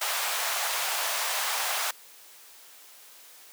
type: high-pass noise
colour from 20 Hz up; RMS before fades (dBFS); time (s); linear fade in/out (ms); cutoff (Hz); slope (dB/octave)
pink; -29; 0.01-1.91; 5; 670; 24
effects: white hiss -51 dBFS RMS until 3.52 s + high-pass 400 Hz 12 dB/octave